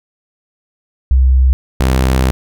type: tone pair in turn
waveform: sine / sawtooth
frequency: 64.8 / 64.8 Hz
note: C2 / C2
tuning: -16 / -16 cents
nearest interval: unison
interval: 0 cents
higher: neither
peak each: -6 dBFS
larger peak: neither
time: 1.11-1.53 / 1.8-2.31 s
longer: second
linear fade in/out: 0 ms
effects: none